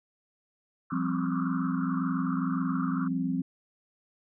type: band-pass noise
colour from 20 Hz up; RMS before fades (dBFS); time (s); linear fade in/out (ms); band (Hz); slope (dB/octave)
pink; -39; 0.9-3.08; 5; 1100 to 1400; 96
type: chord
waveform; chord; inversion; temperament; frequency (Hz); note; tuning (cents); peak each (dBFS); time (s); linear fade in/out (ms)
sine; F suspended second; none; just; 174.61 / 196.44 / 261.9; F3 / G3 / C4; 0 / +4 / +2; -31 / -34 / -29; 0.92-3.42; 5
effects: none